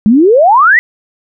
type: exponential sweep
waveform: sine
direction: up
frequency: 200.5 to 2029 Hz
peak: -3 dBFS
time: 0.06-0.79 s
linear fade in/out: 0 ms
effects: none